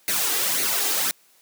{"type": "noise with flanger", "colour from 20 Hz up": "white", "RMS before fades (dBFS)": -23, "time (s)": [0.08, 1.11], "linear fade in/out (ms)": 0, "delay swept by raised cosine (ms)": [0.46, 2.56], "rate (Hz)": 1.9, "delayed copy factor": 0.65, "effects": ["white hiss -58 dBFS RMS until 1.41 s", "high-pass 200 Hz 12 dB/octave"]}